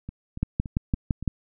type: two click trains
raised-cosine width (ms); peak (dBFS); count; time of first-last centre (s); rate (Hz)
5; -22 / -10; 5 / 6; 0.09-1.226 / 0.43-1.277; 3.52 / 5.9
effects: none